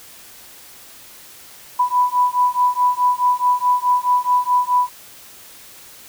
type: beating tone pair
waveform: sine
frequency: 987.8 / 992.5 Hz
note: B5 / B5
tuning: 0 / +8 cents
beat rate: 4.7 Hz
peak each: -17 dBFS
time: 1.79-4.89 s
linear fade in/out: 10 ms
effects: white hiss -42 dBFS RMS until 6.08 s